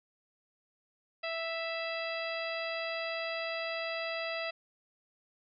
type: harmonic tone with a mistuned harmonic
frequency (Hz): 659.3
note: E5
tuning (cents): 0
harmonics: 1 / 2 / 3 / 4 / 5 / 6 / 7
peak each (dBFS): -37 / -43 / -41 / -40 / -47 / -47 / -46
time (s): 1.23-4.51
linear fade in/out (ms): 10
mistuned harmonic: 7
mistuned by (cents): +67
effects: none